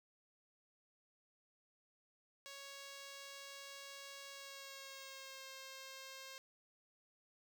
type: tone with pitch glide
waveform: 5% pulse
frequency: 554.4 to 532.4 Hz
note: C#5 to C5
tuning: 0 to +30 cents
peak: -39 dBFS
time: 2.46-6.38 s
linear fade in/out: 0 ms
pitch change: -70 cents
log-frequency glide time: 4.31-5.46 s
effects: none